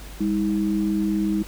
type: tone pair together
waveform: sine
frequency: 201.8 / 318.4 Hz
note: G#3 / D#4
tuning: -49 / +40 cents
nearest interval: minor sixth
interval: 789 cents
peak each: -22 / -23 dBFS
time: 0.2-1.43 s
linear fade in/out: 10 ms
effects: added 50 Hz sine -38 dBFS peak until 1.47 s + pink hiss -43 dBFS RMS until 1.47 s